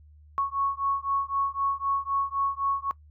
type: beating tone pair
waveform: sine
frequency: 1104 / 1107.9 Hz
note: C#6 / C#6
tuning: -7 / -1 cents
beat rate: 3.9 Hz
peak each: -28 dBFS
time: 0.38-2.91 s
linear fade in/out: 0 ms
effects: noise-tail reverb RT60 0.1 s tail -21 dB re dry + added 75 Hz sine -50 dBFS peak until 3.1 s